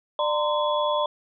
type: tone cluster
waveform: sine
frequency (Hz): 596 / 920 / 1030 / 3387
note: D5 / A#5 / C6 / G#7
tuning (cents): +25 / -23 / -28 / +33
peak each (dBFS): -24 / -28 / -26 / -32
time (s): 0.19-1.06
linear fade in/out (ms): 2
effects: none